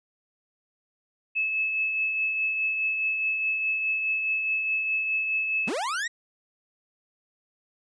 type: tone with tremolo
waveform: sine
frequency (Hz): 2600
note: E7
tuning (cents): -24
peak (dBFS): -22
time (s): 1.35-5.7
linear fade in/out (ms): 20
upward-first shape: triangle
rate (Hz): 4.8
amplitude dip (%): 40
type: linear sweep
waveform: 40% pulse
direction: up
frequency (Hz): 154.8 to 1954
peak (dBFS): -26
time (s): 5.67-6.08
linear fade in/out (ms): 10
effects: resampled to 22050 Hz